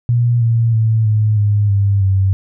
sine tone with pitch steps, 119.7 / 115.42 / 111.3 / 107.32 / 103.49 / 99.79 / 96.22 Hz, A#2 / A#2 / A2 / A2 / G#2 / G2 / G2, +46 / -17 / +20 / -43 / -6 / +31 / -32 cents, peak -10 dBFS, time 0.09-2.33 s, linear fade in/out 0 ms, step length 320 ms, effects none

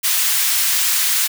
white high-pass noise, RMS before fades -17 dBFS, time 0.03-1.28 s, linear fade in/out 20 ms, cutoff 1500 Hz, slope 12 dB/octave, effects none

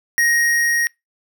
square tone with level ramp, 1875 Hz, A#6, 10 cents sharp, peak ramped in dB -14 to -17 dBFS, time 0.18-0.87 s, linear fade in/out 0 ms, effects noise-tail reverb RT60 0.2 s tail -26 dB re dry

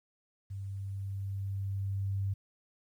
sine tone with level ramp, 98.1 Hz, G2, 2 cents sharp, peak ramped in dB -37 to -29 dBFS, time 0.5-2.34 s, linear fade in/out 10 ms, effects 11-bit

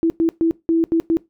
sine tone bursts at uneven times, 329.6 Hz, E4, in tune, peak -13 dBFS, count 6, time 0.03-0.1 / 0.2-0.29 / 0.41-0.51 / 0.69-0.84 / 0.92-1 / 1.1-1.17 s, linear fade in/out 0 ms, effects noise-tail reverb RT60 0.2 s tail -20 dB re dry

